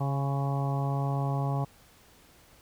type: harmonic tone with a mistuned harmonic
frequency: 138.59 Hz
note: C#3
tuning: in tune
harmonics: 1 / 2 / 3 / 4 / 5 / 6 / 7 / 8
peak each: -27 / -39 / -41 / -41 / -38 / -38 / -43 / -42 dBFS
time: 0-1.65 s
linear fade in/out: 10 ms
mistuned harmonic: 7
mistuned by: +41 cents
effects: pink hiss -58 dBFS RMS until 2.61 s